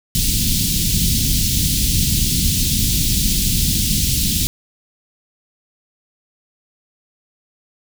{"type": "band-stop noise", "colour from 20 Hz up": "pink", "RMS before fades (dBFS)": -17, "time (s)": [0.15, 4.47], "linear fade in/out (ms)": 0, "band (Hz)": [230, 3400], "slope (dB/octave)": 24, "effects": []}